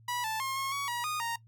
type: tone with pitch steps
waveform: sawtooth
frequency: 975 / 879 / 1069 / 1083 / 1125 / 959 / 1232 / 930 Hz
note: B5 / A5 / C6 / C#6 / C#6 / A#5 / D#6 / A#5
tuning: -23 / -2 / +37 / -41 / +25 / +49 / -17 / -4 cents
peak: -28 dBFS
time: 0.08-1.36 s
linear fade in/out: 5 ms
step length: 160 ms
effects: noise-tail reverb RT60 0.1 s tail -19 dB re dry + added 113 Hz sine -55 dBFS peak until 1.47 s

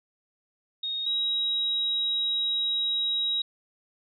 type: tone pair in turn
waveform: sine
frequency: 3729 / 3825 Hz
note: A#7 / A#7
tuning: 0 / +44 cents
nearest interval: unison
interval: 44 cents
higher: second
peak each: -28 / -24 dBFS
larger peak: second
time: 0.83-1.06 / 1.06-3.42 s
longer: second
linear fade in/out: 5 ms
effects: none

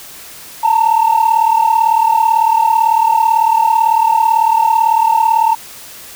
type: tone pair together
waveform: sine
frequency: 883 / 921 Hz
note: A5 / A#5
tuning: +6 / -21 cents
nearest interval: minor second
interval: 73 cents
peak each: -10 dBFS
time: 0.63-5.55 s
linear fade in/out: 10 ms
effects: tanh soft clip ceiling -4 dBFS + white hiss -34 dBFS RMS until 6.15 s

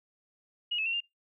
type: tone with pitch steps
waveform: sine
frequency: 2884 / 2600 / 2723 / 2801 Hz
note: F#7 / E7 / F7 / F7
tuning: -45 / -24 / -44 / +4 cents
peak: -28 dBFS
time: 0.71-1.006 s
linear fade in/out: 10 ms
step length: 74 ms
effects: noise-tail reverb RT60 0.2 s tail -25 dB re dry

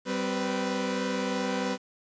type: tone cluster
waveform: sawtooth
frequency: 193.9 / 258.2 / 493.2 Hz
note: G3 / C4 / B4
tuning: -19 / -23 / -2 cents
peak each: -28 dBFS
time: 0.05-1.78 s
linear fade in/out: 50 ms
effects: resampled to 16000 Hz + 9-bit

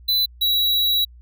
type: tone pair in turn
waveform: square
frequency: 4000 / 3895 Hz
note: B7 / B7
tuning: +21 / -25 cents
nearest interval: unison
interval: 46 cents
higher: first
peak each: -17 dBFS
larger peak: neither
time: 0.08-0.26 / 0.41-1.05 s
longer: second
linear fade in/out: 10 ms
effects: added 60 Hz sine -42 dBFS peak until 1.21 s

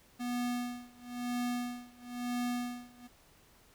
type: tone with tremolo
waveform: square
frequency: 244.1 Hz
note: B3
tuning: 20 cents flat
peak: -32 dBFS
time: 0.19-3.08 s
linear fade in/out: 20 ms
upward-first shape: sine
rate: 1 Hz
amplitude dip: 95%
effects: pink hiss -63 dBFS RMS until 3.74 s

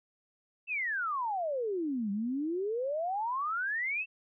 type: exponential two-way sweep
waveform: sine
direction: down then up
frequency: 2715 to 194.7 to 2715 Hz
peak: -30 dBFS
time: 0.67-4.06 s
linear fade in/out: 50 ms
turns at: 2.11 s
effects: none

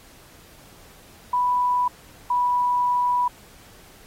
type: tone pair in turn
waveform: sine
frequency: 987.8 / 982.1 Hz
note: B5 / B5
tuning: 0 / -10 cents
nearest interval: unison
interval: 10 cents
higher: first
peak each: -18 dBFS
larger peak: neither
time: 1.33-1.88 / 2.3-3.28 s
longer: second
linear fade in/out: 5 ms
effects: pink hiss -50 dBFS RMS until 4.06 s + AAC 48 kbps

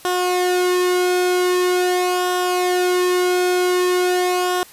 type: tone with flanger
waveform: sawtooth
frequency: 361.3 Hz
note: F#4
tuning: 41 cents flat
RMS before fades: -18 dBFS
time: 0.05-4.63 s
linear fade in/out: 0 ms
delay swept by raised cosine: 0.44 to 1.74 ms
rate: 0.44 Hz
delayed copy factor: -0.6
effects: white hiss -44 dBFS RMS until 4.72 s + resampled to 32000 Hz

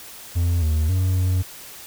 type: tone with pitch steps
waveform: triangle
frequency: 86.2 / 78 / 92.6 / 91.7 Hz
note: F2 / D#2 / F#2 / F#2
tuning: -22 / +5 / +2 / -15 cents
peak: -15 dBFS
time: 0.35-1.43 s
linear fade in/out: 20 ms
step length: 270 ms
effects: white hiss -40 dBFS RMS until 1.86 s

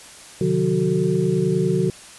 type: tone cluster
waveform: sine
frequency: 129.5 / 151.1 / 180.5 / 373.5 / 444.5 Hz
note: C3 / D3 / F#3 / F#4 / A4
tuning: -17 / +50 / -43 / +16 / +18 cents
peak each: -27 / -23 / -22 / -21 / -27 dBFS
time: 0.41-1.9 s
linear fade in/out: 2 ms
effects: white hiss -42 dBFS RMS until 2.18 s + resampled to 24000 Hz

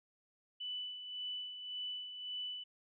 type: tone with tremolo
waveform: sine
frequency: 2984 Hz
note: F#7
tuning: 14 cents sharp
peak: -38 dBFS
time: 0.6-2.64 s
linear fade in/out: 10 ms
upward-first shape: sine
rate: 1.8 Hz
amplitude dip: 55%
effects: none

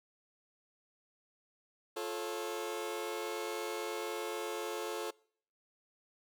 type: chord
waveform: sawtooth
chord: F augmented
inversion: none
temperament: just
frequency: 349.2 / 436.5 / 545.7 Hz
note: F4 / A4 / C#5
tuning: 0 / -14 / -27 cents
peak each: -38 / -35 / -39 dBFS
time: 1.96-5.11 s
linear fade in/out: 10 ms
effects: noise-tail reverb RT60 0.6 s tail -25 dB re dry

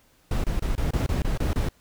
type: noise bursts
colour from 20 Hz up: brown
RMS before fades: -24 dBFS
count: 9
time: 0.31-1.688 s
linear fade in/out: 2 ms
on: 130 ms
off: 26 ms
effects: pink hiss -61 dBFS RMS until 1.8 s

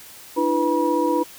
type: tone cluster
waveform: sine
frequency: 300.7 / 336.8 / 493.9 / 964 Hz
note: D4 / E4 / B4 / B5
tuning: +41 / +37 / 0 / -42 cents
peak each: -23 dBFS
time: 0.36-1.24 s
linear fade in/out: 20 ms
effects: white hiss -43 dBFS RMS until 1.38 s

